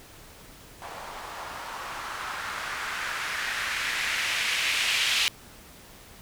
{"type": "noise with low-pass filter sweep", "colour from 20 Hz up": "violet", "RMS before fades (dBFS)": -30, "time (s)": [0.82, 5.28], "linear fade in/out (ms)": 0, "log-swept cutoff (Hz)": [800, 2900], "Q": 1.9, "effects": ["pink hiss -49 dBFS RMS until 6.21 s"]}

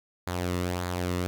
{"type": "tone with flanger", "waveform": "sawtooth", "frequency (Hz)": 89.3, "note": "F2", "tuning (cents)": 39, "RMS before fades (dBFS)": -30, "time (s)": [0.27, 1.27], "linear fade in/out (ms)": 0, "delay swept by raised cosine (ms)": [0.35, 1.29], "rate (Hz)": 1.7, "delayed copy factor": -0.5, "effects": []}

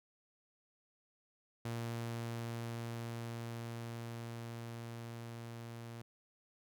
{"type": "tone with level ramp", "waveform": "sawtooth", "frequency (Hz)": 116.54, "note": "A#2", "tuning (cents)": 0, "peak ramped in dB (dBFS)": [-34, -42], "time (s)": [1.65, 6.02], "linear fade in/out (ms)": 5, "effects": []}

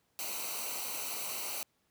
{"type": "noise with comb filter", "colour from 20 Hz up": "white", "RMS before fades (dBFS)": -38, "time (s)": [0.19, 1.63], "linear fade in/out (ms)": 0, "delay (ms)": 0.58, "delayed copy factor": -0.75, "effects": ["pink hiss -75 dBFS RMS until 1.9 s", "high-pass 80 Hz 12 dB/octave"]}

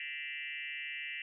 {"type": "tone with frequency modulation", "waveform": "sine", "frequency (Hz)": 2353, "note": "D7", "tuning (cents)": 3, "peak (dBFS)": -38, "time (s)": [0, 1.22], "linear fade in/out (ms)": 2, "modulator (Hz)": 147, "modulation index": 3.6, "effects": []}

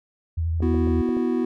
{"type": "tone with vibrato", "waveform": "sine", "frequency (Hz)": 82.41, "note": "E2", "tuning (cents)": 0, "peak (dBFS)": -21, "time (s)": [0.37, 1.02], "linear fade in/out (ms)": 10, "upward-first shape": "triangle", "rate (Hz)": 12, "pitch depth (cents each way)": 49}
{"type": "clicks", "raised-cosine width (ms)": 2, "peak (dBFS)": -21, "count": 5, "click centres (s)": [0.605, 0.745, 0.874, 1.09, 1.169]}
{"type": "chord", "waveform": "triangle", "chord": "B suspended fourth", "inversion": "none", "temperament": "just", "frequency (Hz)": [246.9, 329.3, 370.4], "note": ["B3", "E4", "F#4"], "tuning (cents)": [0, -2, 2], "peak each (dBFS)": [-21, -24, -24], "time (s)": [0.62, 1.45], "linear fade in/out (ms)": 5}
{"effects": []}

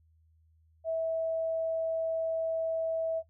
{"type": "tone", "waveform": "sine", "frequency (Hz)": 651, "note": "E5", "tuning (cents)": -22, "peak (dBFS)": -28, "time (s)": [0.84, 3.23], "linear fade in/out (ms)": 50, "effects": ["noise-tail reverb RT60 0.1 s tail -20 dB re dry", "added 80 Hz sine -62 dBFS peak until 3.29 s"]}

